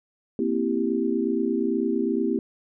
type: chord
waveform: sine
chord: C dominant seventh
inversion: third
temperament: equal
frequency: 233.1 / 261.6 / 329.6 / 392 Hz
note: Bb3 / C4 / E4 / G4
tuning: 0 / 0 / 0 / 0 cents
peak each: -27 dBFS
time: 0.39-2.39 s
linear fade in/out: 2 ms
effects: none